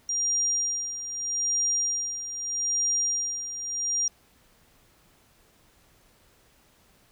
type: tone with tremolo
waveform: sine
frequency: 5700 Hz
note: F8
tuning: 34 cents sharp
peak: -22 dBFS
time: 0.09-4.08 s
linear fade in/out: 2 ms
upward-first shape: sine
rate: 0.8 Hz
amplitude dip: 70%
effects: pink hiss -61 dBFS RMS until 7.11 s